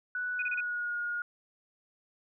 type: tone with pitch glide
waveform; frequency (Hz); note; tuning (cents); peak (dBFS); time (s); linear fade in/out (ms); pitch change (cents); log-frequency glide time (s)
sine; 1480 to 1432.9; F#6 to F6; 0 to +44; -31; 0.15-1.22; 2; -56; 0.35-0.97
type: tone bursts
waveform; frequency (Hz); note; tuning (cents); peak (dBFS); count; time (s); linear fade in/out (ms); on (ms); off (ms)
sine; 2483; D#7; -4; -31; 4; 0.39-0.606; 5; 33; 28
effects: none